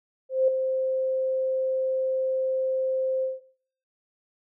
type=tone with ADSR envelope; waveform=sine; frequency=523.3 Hz; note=C5; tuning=in tune; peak=-16 dBFS; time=0.29-3.41 s; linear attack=190 ms; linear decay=4 ms; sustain=-7 dB; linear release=180 ms; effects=noise-tail reverb RT60 0.6 s tail -20 dB re dry